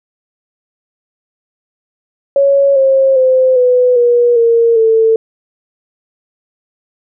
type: tone with pitch steps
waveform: sine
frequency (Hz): 556 / 536.1 / 517 / 498.5 / 480.7 / 463.5 / 446.9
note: C#5 / C5 / C5 / B4 / B4 / A#4 / A4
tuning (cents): +5 / +42 / -21 / +16 / -47 / -10 / +27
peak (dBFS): -6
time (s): 2.36-5.16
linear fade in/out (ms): 2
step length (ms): 400
effects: none